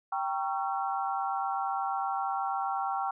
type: chord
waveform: sine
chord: G diminished seventh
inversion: none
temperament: equal with one note detuned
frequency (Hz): 784 / 932.3 / 1108.7 / 1353.2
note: G5 / Bb5 / Db6 / Fb6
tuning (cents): 0 / 0 / 0 / +45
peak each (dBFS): -31 / -37 / -36 / -36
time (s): 0.12-3.11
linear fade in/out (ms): 5
effects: none